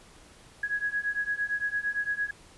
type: beating tone pair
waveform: sine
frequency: 1661.2 / 1670 Hz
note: G#6 / G#6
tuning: 0 / +9 cents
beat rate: 8.8 Hz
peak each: -31 / -30 dBFS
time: 0.63-2.31 s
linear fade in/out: 5 ms
effects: pink hiss -54 dBFS RMS until 2.57 s + resampled to 24000 Hz